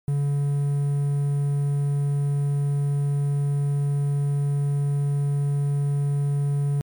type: tone with quantisation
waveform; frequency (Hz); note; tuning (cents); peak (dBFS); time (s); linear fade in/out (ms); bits
triangle; 142.4; C#3; +47; -18; 0.08-6.81; 0; 8
effects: MP3 96 kbps